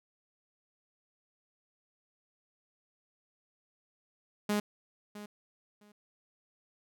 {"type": "tone with echo", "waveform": "sawtooth", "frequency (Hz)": 207.7, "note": "G#3", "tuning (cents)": 0, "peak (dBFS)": -24, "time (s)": [4.49, 4.6], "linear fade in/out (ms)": 5, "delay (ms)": 660, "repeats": 2, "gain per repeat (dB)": -15, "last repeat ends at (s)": 5.92, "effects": []}